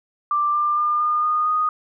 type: tone with pitch steps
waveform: sine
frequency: 1180 / 1191.6 / 1203.4 / 1215.3 / 1227.3 / 1239.4 Hz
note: D6 / D6 / D6 / D#6 / D#6 / D#6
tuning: +8 / +25 / +42 / -41 / -24 / -7 cents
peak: -17 dBFS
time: 0.31-1.69 s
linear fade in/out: 2 ms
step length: 230 ms
effects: none